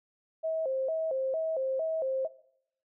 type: tone with vibrato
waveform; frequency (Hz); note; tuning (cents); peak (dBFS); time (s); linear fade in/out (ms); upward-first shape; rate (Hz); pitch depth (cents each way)
sine; 583; D5; -13; -28; 0.43-2.28; 20; square; 2.2; 170
effects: noise-tail reverb RT60 0.7 s tail -19 dB re dry